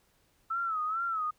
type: tone with vibrato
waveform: sine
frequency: 1306 Hz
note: E6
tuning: 17 cents flat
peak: -29 dBFS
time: 0.5-1.31 s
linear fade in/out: 10 ms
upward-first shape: sine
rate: 2.3 Hz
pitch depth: 100 cents each way
effects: pink hiss -69 dBFS RMS until 1.38 s